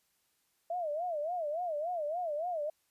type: tone with vibrato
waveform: sine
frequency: 651 Hz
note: E5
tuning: 22 cents flat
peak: -32 dBFS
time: 0.7-2.7 s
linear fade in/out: 5 ms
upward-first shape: sine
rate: 3.5 Hz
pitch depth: 190 cents each way
effects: white hiss -75 dBFS RMS until 2.9 s + resampled to 32000 Hz